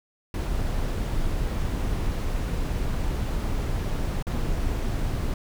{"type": "noise with dropouts", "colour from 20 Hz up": "brown", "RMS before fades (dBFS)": -26, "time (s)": [0.34, 5.34], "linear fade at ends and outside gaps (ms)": 2, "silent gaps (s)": [4.226, 4.268], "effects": []}